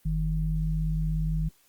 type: tone pair together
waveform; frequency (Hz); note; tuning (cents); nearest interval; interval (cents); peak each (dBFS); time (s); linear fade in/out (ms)
sine; 46.98 / 157.8; F#1 / D#3; +27 / +25; octave + major sixth; 2098; -27; 0.05-1.49; 10
effects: white hiss -63 dBFS RMS until 1.68 s + Opus 32 kbps